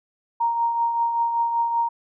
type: tone with tremolo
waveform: sine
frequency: 932.3 Hz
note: A#5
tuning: in tune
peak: -17 dBFS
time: 0.4-1.89 s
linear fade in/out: 10 ms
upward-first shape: triangle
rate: 5.2 Hz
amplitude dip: 50%
effects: none